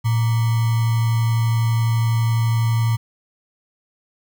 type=tone with sample-and-hold; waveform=sine; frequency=114 Hz; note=A#2; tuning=38 cents flat; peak=-15 dBFS; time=0.04-2.97 s; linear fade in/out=20 ms; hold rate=1050 Hz; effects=none